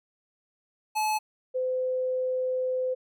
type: tone pair in turn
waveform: square / sine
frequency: 860 / 511.4 Hz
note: A5 / C5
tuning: -40 / -40 cents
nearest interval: major sixth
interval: 900 cents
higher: first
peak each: -25 dBFS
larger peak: neither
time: 0.95-1.19 / 1.54-2.95 s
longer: second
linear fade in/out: 20 ms
effects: none